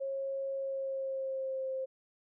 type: tone with pitch glide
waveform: sine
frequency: 543 to 526.9 Hz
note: C#5 to C5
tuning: -36 to +12 cents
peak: -33 dBFS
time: 0-1.86 s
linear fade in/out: 20 ms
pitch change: -52 cents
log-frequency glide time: 0.55-1.71 s
effects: none